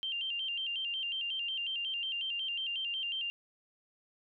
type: tone with vibrato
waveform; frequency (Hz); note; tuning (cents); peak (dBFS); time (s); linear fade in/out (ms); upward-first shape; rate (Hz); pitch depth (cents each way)
sine; 2960; F#7; 0; -33; 0.03-3.3; 0; square; 5.5; 100
effects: none